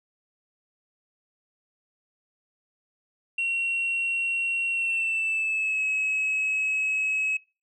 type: tone with pitch glide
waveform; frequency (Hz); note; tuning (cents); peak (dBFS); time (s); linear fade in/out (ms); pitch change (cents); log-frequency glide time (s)
sine; 2735 to 2567; F7 to E7; -37 to -47; -22; 3.38-7.37; 5; -110; 4.71-5.84
effects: noise-tail reverb RT60 0.3 s tail -24 dB re dry + tanh soft clip ceiling -21 dBFS